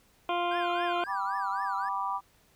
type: harmonic tone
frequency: 349.2 Hz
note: F4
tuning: in tune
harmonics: 1 / 2 / 3 / 4 / 6 / 7 / 8 / 9 / 10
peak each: -34 / -30 / -32 / -39 / -48 / -40 / -47 / -42 / -49 dBFS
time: 0.29-1.04 s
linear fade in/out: 2 ms
type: tone with vibrato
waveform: triangle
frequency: 1527 Hz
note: G6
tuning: 46 cents flat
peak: -37 dBFS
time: 0.51-1.89 s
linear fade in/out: 5 ms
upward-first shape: triangle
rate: 3.8 Hz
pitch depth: 270 cents each way
type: chord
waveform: sine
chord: G major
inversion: none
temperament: just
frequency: 784 / 980 / 1176 Hz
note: G5 / B5 / D6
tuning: 0 / -14 / +2 cents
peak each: -35 / -32 / -33 dBFS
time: 1.06-2.21 s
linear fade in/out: 50 ms
effects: pink hiss -64 dBFS RMS until 2.55 s